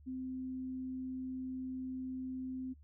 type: tone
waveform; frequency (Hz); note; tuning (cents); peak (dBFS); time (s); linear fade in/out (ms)
sine; 258.3; C4; -22; -38; 0.06-2.74; 20
effects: noise-tail reverb RT60 0.1 s tail -19 dB re dry + added 73 Hz sine -56 dBFS peak until 2.83 s